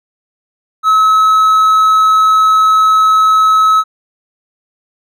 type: tone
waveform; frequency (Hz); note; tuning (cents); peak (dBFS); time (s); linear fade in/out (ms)
triangle; 1289; E6; -39; -4; 0.83-3.84; 50
effects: none